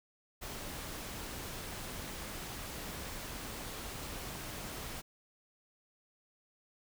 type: noise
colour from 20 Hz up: pink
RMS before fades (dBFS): -43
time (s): 0.41-5.02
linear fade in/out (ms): 20
effects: none